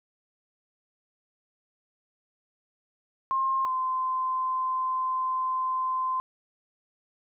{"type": "tone pair in turn", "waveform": "sine", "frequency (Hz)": [1064, 1034.9], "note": ["C6", "C6"], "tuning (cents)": [29, -19], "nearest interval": "unison", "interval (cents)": 48, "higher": "first", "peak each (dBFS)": [-23, -25], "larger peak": "first", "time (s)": [[3.31, 3.65], [3.65, 6.2]], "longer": "second", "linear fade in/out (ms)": 0, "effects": []}